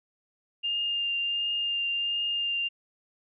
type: tone with vibrato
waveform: sine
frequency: 2808 Hz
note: F7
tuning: 9 cents sharp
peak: -26 dBFS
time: 0.63-2.69 s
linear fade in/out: 20 ms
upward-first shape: triangle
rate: 1.4 Hz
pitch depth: 14 cents each way
effects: none